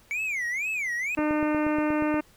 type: tone with vibrato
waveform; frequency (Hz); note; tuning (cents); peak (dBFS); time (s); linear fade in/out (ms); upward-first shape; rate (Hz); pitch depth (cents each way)
triangle; 2217; C#7; 0; -25; 0.11-1.15; 0; sine; 2.1; 280
type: harmonic tone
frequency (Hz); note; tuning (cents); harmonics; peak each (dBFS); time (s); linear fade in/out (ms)
302.8; D#4; -47; 1 / 2 / 3 / 4 / 5 / 6 / 7 / 8 / 9; -24 / -30 / -34 / -36 / -38 / -40 / -41 / -42 / -43; 1.17-2.21; 10
type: click train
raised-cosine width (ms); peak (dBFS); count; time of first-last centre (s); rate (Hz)
2; -22; 9; 1.19-2.142; 8.4
effects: pink hiss -58 dBFS RMS until 2.36 s